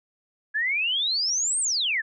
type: exponential two-way sweep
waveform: sine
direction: up then down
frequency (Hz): 1661.2 to 8870 to 1661.2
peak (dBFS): -22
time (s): 0.54-2.02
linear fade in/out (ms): 20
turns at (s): 1.6
effects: none